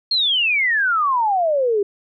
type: exponential sweep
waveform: sine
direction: down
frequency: 4325 to 391.6 Hz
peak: -15 dBFS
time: 0.11-1.83 s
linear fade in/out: 5 ms
effects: none